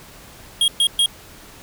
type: tone bursts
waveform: square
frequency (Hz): 3263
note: G#7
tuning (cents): -31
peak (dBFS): -14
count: 3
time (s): 0.61-1.06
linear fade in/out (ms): 2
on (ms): 70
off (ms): 120
effects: pink hiss -43 dBFS RMS until 1.62 s